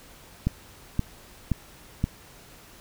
click train, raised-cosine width 5 ms, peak -10 dBFS, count 4, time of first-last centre 0.47-2.041 s, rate 1.91 Hz, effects pink hiss -50 dBFS RMS until 2.8 s

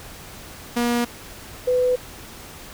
sawtooth / sine tone pair in turn, 239.2 / 500 Hz, A#3 / B4, +45 / +21 cents, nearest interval octave + minor second, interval 1276 cents, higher second, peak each -15 / -16 dBFS, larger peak first, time 0.76-1.05 / 1.67-1.96 s, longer neither, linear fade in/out 10 ms, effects pink hiss -40 dBFS RMS until 2.73 s

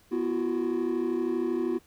triangle chord, B suspended fourth, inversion none, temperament equal with one note detuned, 246.9 / 337.3 / 370 Hz, B3 / E4 / F#4, 0 / +40 / 0 cents, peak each -29 / -26 / -27 dBFS, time 0.11-1.79 s, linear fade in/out 20 ms, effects tanh soft clip ceiling -19 dBFS + pink hiss -61 dBFS RMS until 1.86 s

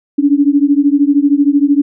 sine beating tone pair, 280.1 / 293.1 Hz, C#4 / D4, +18 / -3 cents, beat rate 13 Hz, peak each -10 / -11 dBFS, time 0.18-1.82 s, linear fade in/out 10 ms, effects none

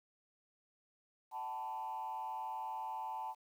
sine tone with frequency modulation, 880 Hz, A5, in tune, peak -38 dBFS, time 1.31-3.35 s, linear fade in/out 50 ms, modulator 121 Hz, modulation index 0.89, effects tanh soft clip ceiling -34 dBFS + 11-bit

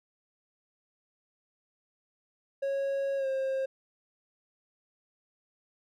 triangle tone with pitch glide, 550 to 533.1 Hz, C#5 to C5, -14 to +32 cents, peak -26 dBFS, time 2.62-3.66 s, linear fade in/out 10 ms, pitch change -54 cents, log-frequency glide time 3.17-3.27 s, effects none

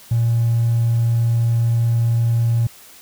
triangle tone with hard clipping, 116.54 Hz, A#2, in tune, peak -14 dBFS, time 0.11-2.67 s, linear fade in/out 5 ms, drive 3 dB, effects white hiss -44 dBFS RMS until 3.01 s

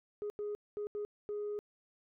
sine tone bursts at uneven times, 415.3 Hz, G#4, in tune, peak -34 dBFS, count 5, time 0.22-0.3 / 0.39-0.55 / 0.77-0.87 / 0.95-1.05 / 1.29-1.59 s, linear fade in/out 0 ms, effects tanh soft clip ceiling -33 dBFS

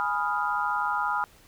sine chord, F half-diminished seventh, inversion first, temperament equal, 830.6 / 987.8 / 1244.5 / 1396.9 Hz, Ab5 / Cb6 / Eb6 / F6, 0 / 0 / 0 / 0 cents, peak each -30 dBFS, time 0-1.24 s, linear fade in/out 0 ms, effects pink hiss -56 dBFS RMS until 1.47 s

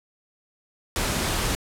pink noise, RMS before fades -25 dBFS, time 0.96-1.55 s, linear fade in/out 0 ms, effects low-pass 12000 Hz 12 dB/octave

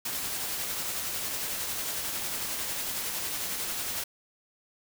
white noise with tremolo, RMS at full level -32 dBFS, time 0.05-4.04 s, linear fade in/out 5 ms, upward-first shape sine, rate 11 Hz, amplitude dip 25%, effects none

